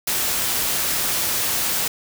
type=noise; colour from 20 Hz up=white; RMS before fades=-22 dBFS; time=0.07-1.88 s; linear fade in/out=5 ms; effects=none